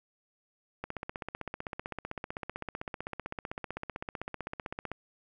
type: click train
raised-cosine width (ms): 0.5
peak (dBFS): -21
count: 65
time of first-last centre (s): 0.84-4.916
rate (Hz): 15.7
effects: none